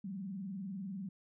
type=tone with vibrato; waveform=sine; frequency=192.3 Hz; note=G3; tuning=33 cents flat; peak=-39 dBFS; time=0.04-1.09 s; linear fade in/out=5 ms; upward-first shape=sine; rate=20 Hz; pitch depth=160 cents each way; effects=none